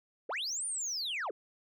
sine linear two-way sweep, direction up then down, 326.2 to 9350 to 326.2 Hz, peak -31 dBFS, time 0.29-1.31 s, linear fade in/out 5 ms, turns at 0.66 s, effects tanh soft clip ceiling -32 dBFS

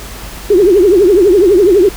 sine tone with vibrato, 380 Hz, F#4, 46 cents sharp, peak -4 dBFS, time 0.5-1.89 s, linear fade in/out 5 ms, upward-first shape triangle, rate 12 Hz, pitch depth 230 cents each way, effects added 50 Hz sine -29 dBFS peak until 1.96 s + pink hiss -29 dBFS RMS until 1.96 s

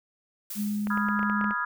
blue noise with exponential decay, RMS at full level -35 dBFS, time 0.5-1.42 s, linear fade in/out 5 ms, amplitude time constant 200 ms
sine tone, 207.7 Hz, G#3, in tune, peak -26 dBFS, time 0.55-1.54 s, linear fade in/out 50 ms
clicks, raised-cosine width 0.5 ms, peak -21 dBFS, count 9, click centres 0.871 / 0.975 / 1.087 / 1.193 / 1.23 / 1.298 / 1.412 / 1.443 / 1.509 s
sine chord, F half-diminished seventh, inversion second, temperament equal, 987.8 / 1244.5 / 1396.9 / 1661.2 Hz, Cb6 / Eb6 / F6 / Ab6, 0 / 0 / 0 / 0 cents, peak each -33 / -31 / -32 / -31 dBFS, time 0.9-1.65 s, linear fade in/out 5 ms
effects none

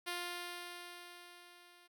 5% pulse tone with level ramp, 351.2 Hz, F4, 10 cents sharp, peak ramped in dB -26 to -50 dBFS, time 0.06-1.88 s, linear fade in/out 20 ms, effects none

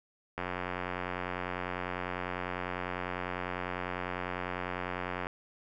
click train, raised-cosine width 0.5 ms, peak -19 dBFS, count 441, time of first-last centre 0.38-5.269 s, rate 90 Hz, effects none

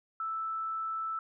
sine tone, 1318.5 Hz, E6, in tune, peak -32 dBFS, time 0.2-1.19 s, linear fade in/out 2 ms, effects none

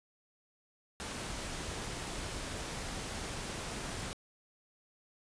pink noise, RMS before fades -40 dBFS, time 1-4.13 s, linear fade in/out 0 ms, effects resampled to 22050 Hz

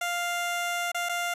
15% pulse tone with dropouts, 698.5 Hz, F5, in tune, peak -21 dBFS, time 0.01-1.34 s, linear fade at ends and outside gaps 5 ms, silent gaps 0.918-0.945 / 1.089-1.093 s, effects resampled to 32000 Hz

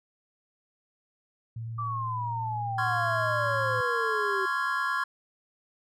sine tone with vibrato, 114 Hz, A#2, 38 cents flat, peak -33 dBFS, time 1.56-3.81 s, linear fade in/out 5 ms, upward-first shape sine, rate 20 Hz, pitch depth 38 cents each way
sine exponential sweep, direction down, 1178 to 378.3 Hz, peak -30 dBFS, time 1.78-4.46 s, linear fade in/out 10 ms
triangle chord, Db major seventh, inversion third, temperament just, 1039.4 / 1108.7 / 1385.9 / 1663.1 Hz, C6 / Db6 / F6 / Ab6, -12 / 0 / -14 / +2 cents, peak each -30 / -31 / -30 / -29 dBFS, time 2.78-5.04 s, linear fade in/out 5 ms
effects none

